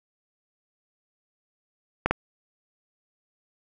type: clicks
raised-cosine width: 0.5 ms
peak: -6 dBFS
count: 2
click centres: 2.06 / 2.11 s
effects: none